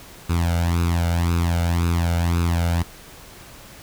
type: tone with flanger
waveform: sawtooth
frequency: 85.3 Hz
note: F2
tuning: 40 cents flat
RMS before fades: -20 dBFS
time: 0.29-2.83 s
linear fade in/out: 10 ms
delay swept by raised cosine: 0.78 to 1.4 ms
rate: 1.9 Hz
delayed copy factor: +0.8
effects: pink hiss -43 dBFS RMS until 3.82 s